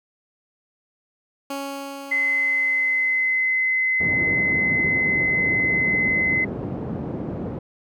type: tone with exponential decay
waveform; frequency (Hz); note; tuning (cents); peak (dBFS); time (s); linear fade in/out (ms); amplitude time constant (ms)
15% pulse; 277.2; C#4; 0; -20; 1.5-4.54; 5; 660
type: tone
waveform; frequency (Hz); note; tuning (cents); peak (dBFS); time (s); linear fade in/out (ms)
sine; 2045; C7; -40; -18; 2.11-6.45; 10
type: band-pass noise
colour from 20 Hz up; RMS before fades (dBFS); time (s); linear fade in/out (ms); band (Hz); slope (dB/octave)
pink; -29; 4-7.59; 5; 130 to 420; 12
effects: none